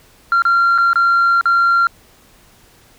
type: tone with dropouts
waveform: sine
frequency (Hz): 1379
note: F6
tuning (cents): -22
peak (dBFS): -8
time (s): 0.32-1.87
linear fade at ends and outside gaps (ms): 1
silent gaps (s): 0.421-0.452 / 0.779-0.784 / 0.932-0.957 / 1.411-1.456
effects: tanh soft clip ceiling -8 dBFS + pink hiss -49 dBFS RMS until 2.98 s